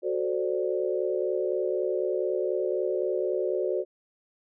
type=chord; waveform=sine; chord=D dominant seventh; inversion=first; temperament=equal; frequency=370 / 440 / 523.3 / 587.3 Hz; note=F#4 / A4 / C5 / D5; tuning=0 / 0 / 0 / 0 cents; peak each=-28 / -32 / -31 / -32 dBFS; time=0.02-3.85 s; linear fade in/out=50 ms; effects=none